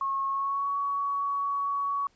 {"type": "tone with pitch glide", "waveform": "sine", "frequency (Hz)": [1090, 1123.9], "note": ["C#6", "C#6"], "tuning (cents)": [-29, 24], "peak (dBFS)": -26, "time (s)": [0.01, 2.07], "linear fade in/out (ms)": 2, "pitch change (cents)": 53, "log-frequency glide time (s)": [0.28, 0.7], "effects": ["pink hiss -66 dBFS RMS until 2.15 s", "resampled to 16000 Hz"]}